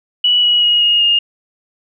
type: tone with pitch steps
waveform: sine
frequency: 2943 / 2916 / 2889 / 2863 / 2836 Hz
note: F#7 / F#7 / F#7 / F7 / F7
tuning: -10 / -26 / -42 / +42 / +26 cents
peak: -9 dBFS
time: 0.24-1.19 s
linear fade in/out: 5 ms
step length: 190 ms
effects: none